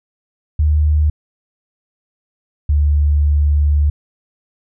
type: tone pair in turn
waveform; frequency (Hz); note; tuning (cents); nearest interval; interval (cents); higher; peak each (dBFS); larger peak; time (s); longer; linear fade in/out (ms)
sine; 75.7 / 73.42; D#2 / D2; -47 / 0; minor second; 53; first; -10; neither; 0.59-1.1 / 2.69-3.9; second; 5
effects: none